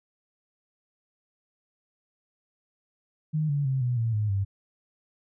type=tone with pitch steps; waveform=sine; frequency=154.5 / 143.32 / 132.96 / 123.34 / 114.41 / 106.14 / 98.46 Hz; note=D#3 / D3 / C3 / B2 / A#2 / G#2 / G2; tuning=-12 / -42 / +28 / -2 / -32 / +38 / +8 cents; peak=-23 dBFS; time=3.33-4.45 s; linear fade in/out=20 ms; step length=160 ms; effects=none